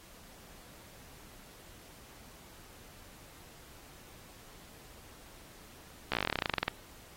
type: slowing click train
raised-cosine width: 0.3 ms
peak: -13 dBFS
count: 20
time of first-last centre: 6.12-6.681 s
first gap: 15 ms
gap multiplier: 1.07
effects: pink hiss -55 dBFS RMS until 7.16 s + AAC 48 kbps